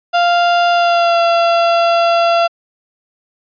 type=tone with pitch glide; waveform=35% pulse; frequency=696 to 680.1 Hz; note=F5 to F5; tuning=-6 to -46 cents; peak=-8 dBFS; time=0.13-2.48 s; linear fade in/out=20 ms; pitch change=-40 cents; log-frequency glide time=0.71-1.2 s; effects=resampled to 11025 Hz

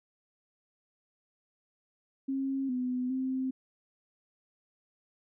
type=tone with pitch steps; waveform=sine; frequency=269.9 / 251.3 / 261.1 Hz; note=C#4 / B3 / C4; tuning=-46 / +30 / -3 cents; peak=-29 dBFS; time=2.28-3.51 s; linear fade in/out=10 ms; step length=410 ms; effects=none

